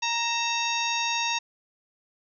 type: harmonic tone with a mistuned harmonic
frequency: 932.3 Hz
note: A#5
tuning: in tune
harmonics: 1 / 2 / 3 / 4 / 5 / 6 / 7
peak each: -29 / -36 / -30 / -31 / -39 / -33 / -37 dBFS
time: 0.02-1.39 s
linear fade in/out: 10 ms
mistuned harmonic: 3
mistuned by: -78 cents
effects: none